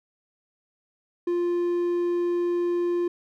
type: tone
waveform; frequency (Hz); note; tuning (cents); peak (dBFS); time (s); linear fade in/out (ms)
triangle; 349.2; F4; 0; -20; 1.27-3.08; 5
effects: none